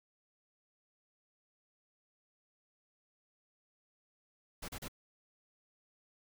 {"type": "noise bursts", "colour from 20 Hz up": "pink", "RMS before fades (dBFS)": -43, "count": 3, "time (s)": [4.62, 4.883], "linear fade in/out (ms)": 10, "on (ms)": 65, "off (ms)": 34, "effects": []}